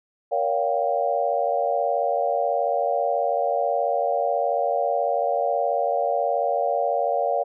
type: chord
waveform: sine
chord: G half-diminished seventh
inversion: first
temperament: just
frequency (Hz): 470.4 / 564.5 / 705.6 / 784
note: Bb4 / Db5 / F5 / G5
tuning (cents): +16 / +31 / +18 / 0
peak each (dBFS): -28 / -24 / -24 / -28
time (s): 0.31-7.44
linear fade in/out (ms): 20
effects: none